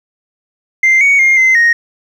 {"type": "tone with pitch steps", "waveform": "sine", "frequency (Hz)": [2089, 2235, 2124, 2065, 1867], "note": ["C7", "C#7", "C7", "C7", "A#6"], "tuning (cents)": [-3, 14, 25, -23, 2], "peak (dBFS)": -4, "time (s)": [0.83, 1.73], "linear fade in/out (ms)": 5, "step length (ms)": 180, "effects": ["tanh soft clip ceiling -4 dBFS", "7-bit"]}